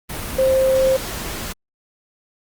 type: tone in noise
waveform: sine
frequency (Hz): 527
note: C5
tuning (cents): +12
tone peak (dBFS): -13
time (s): 0.38-0.97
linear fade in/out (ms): 10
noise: pink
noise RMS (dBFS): -28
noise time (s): 0.09-1.53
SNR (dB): +12
effects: Opus 32 kbps